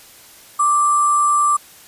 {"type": "tone with sample-and-hold", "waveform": "sine", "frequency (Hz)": 1174.7, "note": "D6", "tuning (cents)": 0, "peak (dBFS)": -12, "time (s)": [0.59, 1.57], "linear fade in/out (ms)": 10, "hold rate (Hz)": 8820, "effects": ["white hiss -44 dBFS RMS until 1.87 s", "resampled to 32000 Hz"]}